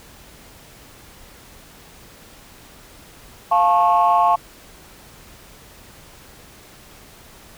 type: chord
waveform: sine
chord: F augmented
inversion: none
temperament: just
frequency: 698.5 / 873.1 / 1091.3 Hz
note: F5 / A5 / C#6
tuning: 0 / -14 / -27 cents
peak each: -16 dBFS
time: 3.51-4.36 s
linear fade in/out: 10 ms
effects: tanh soft clip ceiling -6 dBFS + pink hiss -45 dBFS RMS until 7.57 s